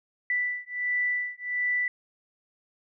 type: beating tone pair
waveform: sine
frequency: 1975.5 / 1976.9 Hz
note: B6 / B6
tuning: 0 / +1 cents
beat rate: 1.4 Hz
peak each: -29 / -29 dBFS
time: 0.3-1.88 s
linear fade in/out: 2 ms
effects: none